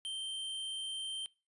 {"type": "tone", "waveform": "square", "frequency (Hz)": 3131, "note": "G7", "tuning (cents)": -3, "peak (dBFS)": -38, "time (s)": [0.05, 1.26], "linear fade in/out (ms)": 0, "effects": ["noise-tail reverb RT60 0.3 s tail -23 dB re dry", "resampled to 24000 Hz"]}